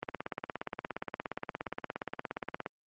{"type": "click train", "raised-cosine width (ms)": 0.5, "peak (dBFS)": -19, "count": 46, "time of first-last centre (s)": [0.03, 2.662], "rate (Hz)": 17.1, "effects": ["high-pass 150 Hz 12 dB/octave", "Opus 32 kbps"]}